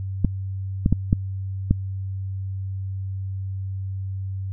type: clicks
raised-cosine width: 5 ms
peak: -4 dBFS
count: 5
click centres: 0.247 / 0.861 / 0.926 / 1.129 / 1.71 s
effects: added 96 Hz sine -26 dBFS peak until 4.52 s